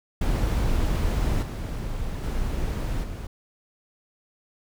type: noise with level steps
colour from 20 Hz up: brown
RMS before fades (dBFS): -23 / -30 / -27 / -33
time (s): 0.21-3.27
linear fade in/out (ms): 5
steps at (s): 1.42 / 2.23 / 3.03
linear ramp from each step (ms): 10
effects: none